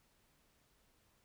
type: silence
effects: pink hiss -73 dBFS RMS until 1.24 s